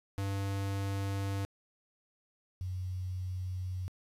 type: tone pair in turn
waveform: square / sine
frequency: 98.5 / 91.97 Hz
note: G2 / F#2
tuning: +9 / -10 cents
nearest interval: minor second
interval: 119 cents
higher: first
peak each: -33 / -34 dBFS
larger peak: first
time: 0.18-1.45 / 2.61-3.88 s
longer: neither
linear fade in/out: 0 ms
effects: resampled to 32000 Hz + 10-bit